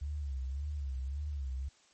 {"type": "tone with vibrato", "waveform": "sine", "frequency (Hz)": 69.5, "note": "C#2", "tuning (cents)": 5, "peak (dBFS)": -34, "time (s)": [0.01, 1.69], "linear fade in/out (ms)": 10, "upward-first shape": "sine", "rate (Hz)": 1.8, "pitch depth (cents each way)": 120, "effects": ["white hiss -65 dBFS RMS until 1.93 s", "MP3 32 kbps"]}